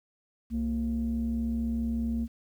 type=tone pair together; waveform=sine; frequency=65.4 / 230 Hz; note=C2 / A#3; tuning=0 / -23 cents; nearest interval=octave + minor seventh; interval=2177 cents; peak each=-31 / -27 dBFS; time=0.5-2.28 s; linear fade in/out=50 ms; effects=tanh soft clip ceiling -22 dBFS + 10-bit